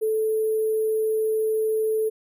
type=tone with sample-and-hold; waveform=sine; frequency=436.4 Hz; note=A4; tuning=14 cents flat; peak=-20 dBFS; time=0.01-2.1 s; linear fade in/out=20 ms; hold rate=11025 Hz; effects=none